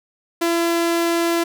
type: tone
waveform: sawtooth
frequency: 337.9 Hz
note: E4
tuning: 43 cents sharp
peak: -13 dBFS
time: 0.41-1.44 s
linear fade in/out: 10 ms
effects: none